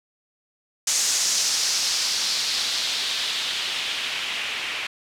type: noise with low-pass filter sweep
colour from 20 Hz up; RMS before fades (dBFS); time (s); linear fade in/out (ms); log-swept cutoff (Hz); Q
blue; -25; 0.87-4.87; 5; 6600 to 2500; 2.2
effects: none